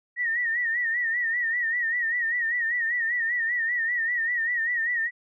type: tone with vibrato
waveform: sine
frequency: 1880 Hz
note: A#6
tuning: 14 cents sharp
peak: -23 dBFS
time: 0.16-5.11 s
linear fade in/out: 50 ms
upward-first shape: sine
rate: 5.1 Hz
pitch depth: 83 cents each way
effects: none